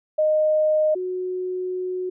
sine tone pair in turn, 617 / 366.9 Hz, D#5 / F#4, -15 / -15 cents, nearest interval major sixth, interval 900 cents, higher first, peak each -16 / -24 dBFS, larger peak first, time 0.18-0.95 / 0.95-2.1 s, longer second, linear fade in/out 10 ms, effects none

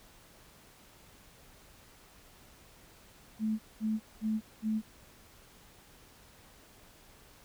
sine tone bursts, 217.7 Hz, A3, 18 cents flat, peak -28 dBFS, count 4, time 3.39-4.82 s, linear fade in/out 50 ms, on 200 ms, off 210 ms, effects pink hiss -58 dBFS RMS until 7.44 s

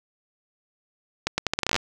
accelerating click train, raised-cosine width 0.2 ms, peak -5 dBFS, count 13, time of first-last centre 1.27-1.763 s, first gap 110 ms, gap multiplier 0.79, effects none

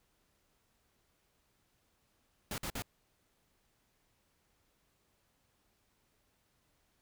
pink noise bursts, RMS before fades -39 dBFS, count 3, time 2.51-2.822 s, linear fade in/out 2 ms, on 70 ms, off 51 ms, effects pink hiss -75 dBFS RMS until 7.01 s

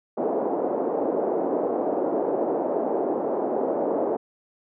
pink band-pass noise, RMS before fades -25 dBFS, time 0.17-4.17 s, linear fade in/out 10 ms, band 310 to 710 Hz, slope 24 dB/octave, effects none

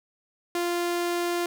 sawtooth tone, 347.8 Hz, F4, 7 cents flat, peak -21 dBFS, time 0.55-1.46 s, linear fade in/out 2 ms, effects none

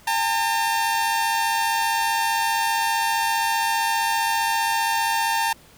sawtooth tone pair together, 809.8 / 905 Hz, G#5 / A5, -44 / +48 cents, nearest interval major second, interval 192 cents, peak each -23 / -17 dBFS, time 0.07-5.53 s, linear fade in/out 5 ms, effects pink hiss -51 dBFS RMS until 5.77 s

